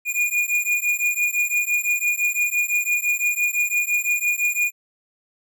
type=beating tone pair; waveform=square; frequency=2433 / 2438.9 Hz; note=D#7 / D#7; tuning=-39 / -35 cents; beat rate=5.9 Hz; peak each=-23 dBFS; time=0.05-4.72 s; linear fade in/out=50 ms; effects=none